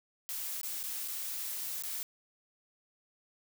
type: noise with dropouts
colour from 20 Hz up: blue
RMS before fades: -38 dBFS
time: 0.29-2.03 s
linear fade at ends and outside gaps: 0 ms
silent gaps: 0.614-0.632 / 0.83-0.837 / 1.077-1.082 / 1.823-1.836 s
effects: none